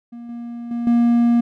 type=tone with level steps; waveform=triangle; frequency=236.5 Hz; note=A#3; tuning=25 cents sharp; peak=-30 / -26 / -19 / -10 dBFS; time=0.12-1.41 s; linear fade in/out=10 ms; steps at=0.29 / 0.71 / 0.87 s; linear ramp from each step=2 ms; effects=none